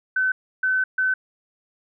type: tone bursts at uneven times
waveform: sine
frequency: 1520 Hz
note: F#6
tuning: 46 cents sharp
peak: -18 dBFS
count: 3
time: 0.16-0.32 / 0.63-0.84 / 0.98-1.14 s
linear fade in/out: 5 ms
effects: none

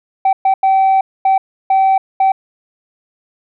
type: tone bursts at uneven times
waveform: sine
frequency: 770 Hz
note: G5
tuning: 31 cents flat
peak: -6 dBFS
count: 6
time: 0.25-0.33 / 0.45-0.54 / 0.63-1.01 / 1.25-1.38 / 1.7-1.98 / 2.2-2.32 s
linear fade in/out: 5 ms
effects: tanh soft clip ceiling -7 dBFS

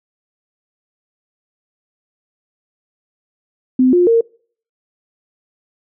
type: tone with pitch steps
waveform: sine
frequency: 256.4 / 354.6 / 460.2 Hz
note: C4 / F4 / A#4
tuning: -35 / +26 / -22 cents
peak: -8 dBFS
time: 3.79-4.21 s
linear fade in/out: 5 ms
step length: 140 ms
effects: noise-tail reverb RT60 0.5 s tail -25 dB re dry

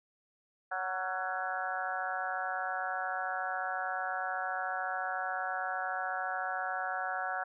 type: harmonic tone with a mistuned harmonic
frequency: 185.7 Hz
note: F#3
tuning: 7 cents sharp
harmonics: 3 / 4 / 5 / 6 / 7 / 8 / 9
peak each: -45 / -36 / -45 / -45 / -40 / -39 / -41 dBFS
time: 0.71-7.44 s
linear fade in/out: 10 ms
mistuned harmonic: 7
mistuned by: +68 cents
effects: none

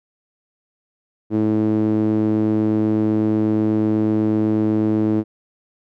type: tone with band-pass filter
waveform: sawtooth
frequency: 108.1 Hz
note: A2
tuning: 30 cents flat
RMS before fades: -18 dBFS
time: 1.3-5.24 s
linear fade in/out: 50 ms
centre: 300 Hz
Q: 3.2
effects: none

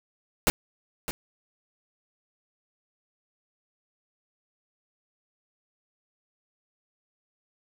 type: noise with echo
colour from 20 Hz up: pink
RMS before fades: -21 dBFS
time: 0.47-0.5 s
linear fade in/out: 0 ms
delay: 610 ms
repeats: 1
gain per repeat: -11 dB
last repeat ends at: 1.11 s
effects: none

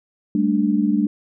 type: chord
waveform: sine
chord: G suspended second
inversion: none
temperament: equal with one note detuned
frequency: 199.77 / 220 / 293.7 Hz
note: G3 / A3 / D4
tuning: +33 / 0 / 0 cents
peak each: -20 dBFS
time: 0.35-1.07 s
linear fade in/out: 2 ms
effects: none

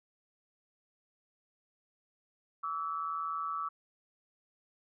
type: tone pair together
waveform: sine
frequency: 1147.9 / 1309 Hz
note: D6 / E6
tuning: -40 / -13 cents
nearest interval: major second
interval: 227 cents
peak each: -36 / -36 dBFS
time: 2.63-3.69 s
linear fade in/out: 10 ms
effects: none

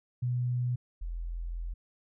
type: tone pair in turn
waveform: sine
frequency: 123.47 / 42.44 Hz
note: B2 / F1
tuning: 0 / -49 cents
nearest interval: octave + tritone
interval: 1849 cents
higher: first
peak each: -27 / -33 dBFS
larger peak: first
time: 0.22-0.76 / 1.01-1.74 s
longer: second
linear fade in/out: 10 ms
effects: none

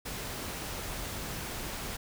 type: noise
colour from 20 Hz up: pink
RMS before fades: -38 dBFS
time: 0.05-1.97 s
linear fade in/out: 10 ms
effects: none

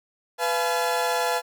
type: tone cluster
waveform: 30% pulse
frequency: 497.4 / 686 / 853 Hz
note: B4 / F5 / G#5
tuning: +12 / -31 / +46 cents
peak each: -24 dBFS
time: 0.38-1.42 s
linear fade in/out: 50 ms
effects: none

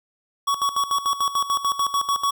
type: tone with tremolo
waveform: square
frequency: 1122 Hz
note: C#6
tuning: 21 cents sharp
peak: -19 dBFS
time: 0.47-2.31 s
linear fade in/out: 10 ms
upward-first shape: square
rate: 6.8 Hz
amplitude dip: 75%
effects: none

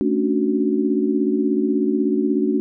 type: chord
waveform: sine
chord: D major seventh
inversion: second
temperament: equal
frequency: 220 / 277.2 / 293.7 / 370 Hz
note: A3 / C#4 / D4 / F#4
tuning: 0 / 0 / 0 / 0 cents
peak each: -22 dBFS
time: 0.01-2.6 s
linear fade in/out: 0 ms
effects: none

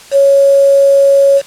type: tone with quantisation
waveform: sine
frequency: 554.4 Hz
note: C#5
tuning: in tune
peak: -4 dBFS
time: 0.11-1.42 s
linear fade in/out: 50 ms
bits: 4
effects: white hiss -36 dBFS RMS until 1.46 s + low-pass 9000 Hz 12 dB/octave

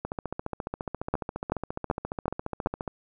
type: two click trains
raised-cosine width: 1 ms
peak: -17 / -10 dBFS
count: 42 / 5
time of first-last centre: 0.05-2.878 / 1.14-2.661 s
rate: 14.5 / 2.63 Hz
effects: none

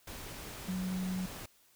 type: tone in noise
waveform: sine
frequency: 185 Hz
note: F#3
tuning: in tune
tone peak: -33 dBFS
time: 0.68-1.26 s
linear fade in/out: 5 ms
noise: pink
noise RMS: -45 dBFS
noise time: 0.07-1.46 s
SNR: +9 dB
effects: white hiss -66 dBFS RMS until 1.75 s

